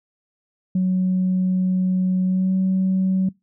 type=tone with pitch glide; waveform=sine; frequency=185 to 188.45 Hz; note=F#3 to F#3; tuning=0 to +32 cents; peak=-15 dBFS; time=0.75-3.29 s; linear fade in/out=5 ms; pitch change=+32 cents; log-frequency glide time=2.25-2.54 s; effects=noise-tail reverb RT60 0.2 s tail -23 dB re dry + tanh soft clip ceiling -13 dBFS